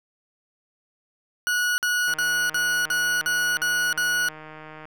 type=tone bursts; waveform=40% pulse; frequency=1462 Hz; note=F#6; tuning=21 cents flat; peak=-20 dBFS; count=8; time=1.47-4.286 s; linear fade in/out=0 ms; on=310 ms; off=48 ms
type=click train; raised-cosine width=0.5 ms; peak=-26 dBFS; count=431; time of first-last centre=2.08-4.854 s; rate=155 Hz
effects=none